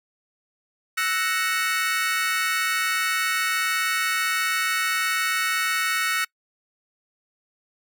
35% pulse chord, F# dominant seventh, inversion third, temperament equal, 1318.5 / 1480 / 1864.7 / 2217 Hz, E6 / F#6 / A#6 / C#7, 0 / 0 / 0 / 0 cents, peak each -26 dBFS, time 0.97-6.25 s, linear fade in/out 10 ms, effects noise-tail reverb RT60 0.1 s tail -25 dB re dry

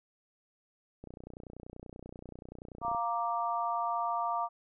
click train, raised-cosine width 2 ms, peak -32 dBFS, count 59, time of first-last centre 1.04-2.948 s, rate 30.4 Hz
sine chord, Bb major, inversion second, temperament equal, 698.5 / 932.3 / 1174.7 Hz, F5 / Bb5 / D6, 0 / 0 / 0 cents, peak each -34 dBFS, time 2.81-4.49 s, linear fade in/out 50 ms
effects none

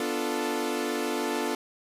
sawtooth chord, B half-diminished seventh, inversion none, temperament equal, 246.9 / 293.7 / 349.2 / 440 Hz, B3 / D4 / F4 / A4, 0 / 0 / 0 / 0 cents, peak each -30 / -29 / -29 / -28 dBFS, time 0-1.55 s, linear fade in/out 2 ms, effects resampled to 32000 Hz + 9-bit

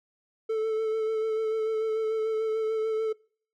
triangle tone with vibrato, 440 Hz, A4, in tune, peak -23 dBFS, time 0.49-3.13 s, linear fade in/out 10 ms, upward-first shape sine, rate 6.8 Hz, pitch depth 21 cents each way, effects noise-tail reverb RT60 0.5 s tail -25 dB re dry

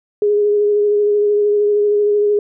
sine tone with vibrato, 414.2 Hz, G#4, 5 cents flat, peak -11 dBFS, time 0.22-2.39 s, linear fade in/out 2 ms, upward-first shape sine, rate 13 Hz, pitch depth 18 cents each way, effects none

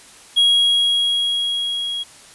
triangle tone with level ramp, 3300 Hz, G#7, 12 cents flat, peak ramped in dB -9 to -21 dBFS, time 0.36-2.04 s, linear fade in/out 20 ms, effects white hiss -44 dBFS RMS until 2.34 s + resampled to 24000 Hz

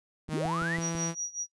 sawtooth tone with pitch glide, 155.56 to 166.73 Hz, D#3 to E3, 0 to +20 cents, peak -27 dBFS, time 0.28-1.15 s, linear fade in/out 50 ms, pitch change +120 cents, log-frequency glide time 0.39-0.53 s
click train, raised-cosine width 3 ms, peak -27 dBFS, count 5, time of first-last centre 0.29-0.951 s, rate 6.05 Hz
sine linear sweep, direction up, 154.4 to 2052 Hz, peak -30 dBFS, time 0.32-0.78 s, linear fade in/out 20 ms
sine tone with tremolo, 5770 Hz, F#8, 44 cents flat, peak -29 dBFS, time 0.8-1.47 s, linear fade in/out 50 ms, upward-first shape sine, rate 5.3 Hz, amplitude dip 90%
effects noise-tail reverb RT60 0.1 s tail -23 dB re dry + resampled to 24000 Hz

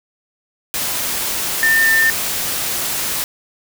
sine tone in noise, 1801 Hz, A6, 40 cents sharp, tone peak -11 dBFS, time 1.63-2.1 s, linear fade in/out 0 ms, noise white, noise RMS -21 dBFS, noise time 0.74-3.24 s, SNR +7 dB, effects none

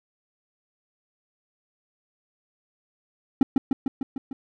triangle tone with echo, 267.2 Hz, C4, 36 cents sharp, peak -10 dBFS, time 3.41-3.43 s, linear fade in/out 2 ms, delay 150 ms, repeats 6, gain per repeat -3 dB, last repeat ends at 4.33 s, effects none

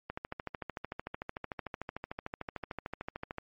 click train, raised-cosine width 0.5 ms, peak -22 dBFS, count 45, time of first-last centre 0.1-3.384 s, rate 13.4 Hz, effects MP3 32 kbps

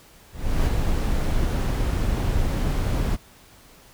brown noise with ADSR envelope, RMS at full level -19 dBFS, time 0.32-3.17 s, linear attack 340 ms, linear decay 18 ms, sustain -3 dB, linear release 27 ms, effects pink hiss -51 dBFS RMS until 3.93 s

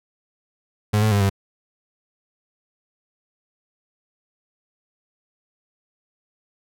35% pulse tone with pitch steps, 105.1 / 108.5 / 101.4 / 98.3 Hz, G#2 / A2 / G#2 / G2, +21 / -24 / -41 / +5 cents, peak -14 dBFS, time 0.93-1.298 s, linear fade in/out 10 ms, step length 92 ms, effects none

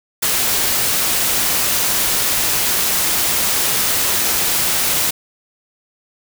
white noise, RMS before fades -17 dBFS, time 0.22-5.11 s, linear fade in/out 10 ms, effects none

